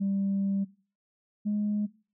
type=tone pair in turn; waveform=sine; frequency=196.7 / 208.4 Hz; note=G3 / G#3; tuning=+6 / +6 cents; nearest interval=minor second; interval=100 cents; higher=second; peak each=-24 dBFS; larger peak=neither; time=0-0.65 / 1.45-1.87 s; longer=first; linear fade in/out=20 ms; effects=noise-tail reverb RT60 0.4 s tail -21 dB re dry + tanh soft clip ceiling -22 dBFS